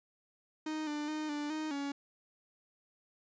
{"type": "tone with pitch steps", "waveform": "45% pulse", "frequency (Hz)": [310.5, 297.1, 307.6, 294.1, 310.7, 281.5], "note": ["D#4", "D4", "D#4", "D4", "D#4", "C#4"], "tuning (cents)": [-3, 20, -20, 3, -2, 27], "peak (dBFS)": -35, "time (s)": [0.66, 1.92], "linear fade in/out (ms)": 5, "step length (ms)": 210, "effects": ["resampled to 16000 Hz"]}